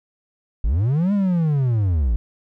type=linear two-way sweep; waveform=triangle; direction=up then down; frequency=43.4 to 207.7 to 50.5 Hz; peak=-14 dBFS; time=0.64-2.16 s; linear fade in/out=0 ms; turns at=1.13 s; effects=none